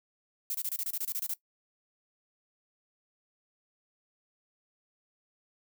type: noise bursts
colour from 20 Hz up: violet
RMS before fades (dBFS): -33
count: 12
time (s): 0.5-1.338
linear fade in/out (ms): 2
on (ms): 46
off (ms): 26
effects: noise-tail reverb RT60 0.1 s tail -19 dB re dry